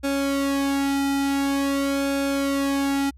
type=tone with flanger; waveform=sawtooth; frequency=277.2 Hz; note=C#4; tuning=in tune; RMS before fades=-23 dBFS; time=0.03-3.11 s; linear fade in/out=20 ms; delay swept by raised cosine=1 to 1.81 ms; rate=0.47 Hz; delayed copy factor=-0.8; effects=added 65 Hz sine -44 dBFS peak until 3.17 s + resampled to 32000 Hz